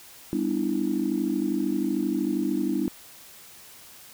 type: chord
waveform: sine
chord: E minor seventh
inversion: first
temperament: just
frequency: 197.78 / 247.2 / 296.7 / 329.6 Hz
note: G3 / B3 / D4 / E4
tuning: +16 / +2 / +18 / 0 cents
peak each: -30 / -29 / -27 / -28 dBFS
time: 0.33-2.88 s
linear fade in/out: 0 ms
effects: tanh soft clip ceiling -13 dBFS + white hiss -48 dBFS RMS until 4.13 s